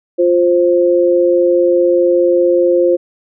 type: tone pair together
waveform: sine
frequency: 350.8 / 526 Hz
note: F4 / C5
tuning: +8 / +9 cents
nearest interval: perfect fifth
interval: 701 cents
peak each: -11 dBFS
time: 0.18-2.97 s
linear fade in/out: 20 ms
effects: none